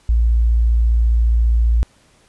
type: tone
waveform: sine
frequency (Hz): 57.4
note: A#1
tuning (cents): -26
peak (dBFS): -11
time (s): 0.09-1.83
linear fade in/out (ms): 0
effects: pink hiss -54 dBFS RMS until 2.28 s + resampled to 24000 Hz